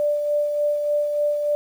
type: tone with tremolo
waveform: sine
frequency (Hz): 589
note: D5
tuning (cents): +5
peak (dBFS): -17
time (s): 0-1.55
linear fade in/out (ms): 0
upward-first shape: sine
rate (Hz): 3.4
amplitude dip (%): 40
effects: 8-bit